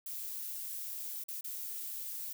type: noise with dropouts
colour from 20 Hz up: violet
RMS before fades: -41 dBFS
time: 0.06-2.33 s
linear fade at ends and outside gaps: 5 ms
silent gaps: 1.239-1.283 / 1.41-1.442 s
effects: none